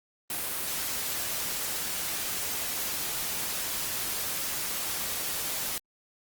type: noise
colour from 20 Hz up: white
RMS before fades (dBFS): -32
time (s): 0.3-5.78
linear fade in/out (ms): 2
effects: Opus 32 kbps